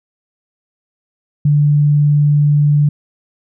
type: tone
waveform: sine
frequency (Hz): 146.83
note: D3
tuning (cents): 0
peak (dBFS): -8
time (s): 1.45-2.89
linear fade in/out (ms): 5
effects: none